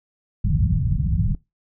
white low-pass noise, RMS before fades -20 dBFS, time 0.44-1.35 s, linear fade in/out 2 ms, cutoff 170 Hz, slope 48 dB/octave, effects noise-tail reverb RT60 0.2 s tail -20 dB re dry

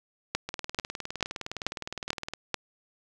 two click trains, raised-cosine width 0.2 ms, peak -9 / -17 dBFS, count 6 / 37, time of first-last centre 0.35-2.543 / 0.49-2.336 s, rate 2.28 / 19.5 Hz, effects none

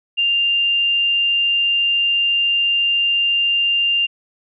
sine tone, 2794 Hz, F7, in tune, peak -14 dBFS, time 0.17-4.07 s, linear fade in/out 20 ms, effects none

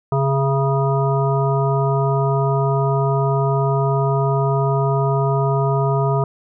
harmonic tone with a mistuned harmonic, 137.5 Hz, C#3, 14 cents flat, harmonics 1 / 3 / 5 / 7 / 9, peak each -17 / -22 / -24 / -25 / -27 dBFS, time 0.12-6.24 s, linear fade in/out 2 ms, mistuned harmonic 5, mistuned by -30 cents, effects none

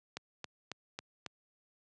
click train, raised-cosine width 0.2 ms, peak -22 dBFS, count 5, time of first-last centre 0.17-1.263 s, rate 3.66 Hz, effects high-pass 100 Hz 12 dB/octave + resampled to 22050 Hz

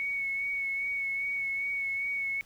sine tone with vibrato, 2217 Hz, C#7, in tune, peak -29 dBFS, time 0-2.41 s, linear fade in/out 0 ms, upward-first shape sine, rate 2.5 Hz, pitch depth 22 cents each way, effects pink hiss -59 dBFS RMS until 2.45 s

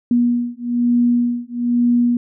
sine beating tone pair, 240.2 / 241.3 Hz, B3 / B3, -48 / -40 cents, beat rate 1.1 Hz, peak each -17 dBFS, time 0.11-2.17 s, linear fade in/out 2 ms, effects none

